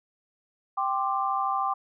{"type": "chord", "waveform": "sine", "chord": "G suspended fourth", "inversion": "none", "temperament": "equal with one note detuned", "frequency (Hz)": [784, 1046.5, 1179.4], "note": ["G5", "C6", "D6"], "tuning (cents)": [0, 0, 7], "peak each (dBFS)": [-28, -30, -28], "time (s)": [0.77, 1.74], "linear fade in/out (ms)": 10, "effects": []}